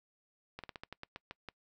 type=slowing click train; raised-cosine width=0.3 ms; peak=-27 dBFS; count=10; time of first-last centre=0.59-1.487 s; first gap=47 ms; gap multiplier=1.18; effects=noise-tail reverb RT60 0.1 s tail -24 dB re dry